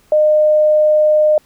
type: tone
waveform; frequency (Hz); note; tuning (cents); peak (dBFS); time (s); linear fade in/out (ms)
sine; 610; D#5; -34; -8; 0.12-1.38; 2
effects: pink hiss -53 dBFS RMS until 1.45 s